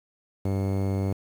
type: tone with low-pass filter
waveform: sawtooth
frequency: 97.3 Hz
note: G2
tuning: 12 cents flat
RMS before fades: -26 dBFS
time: 0.45-1.13 s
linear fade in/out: 5 ms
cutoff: 590 Hz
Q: 1
effects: 8-bit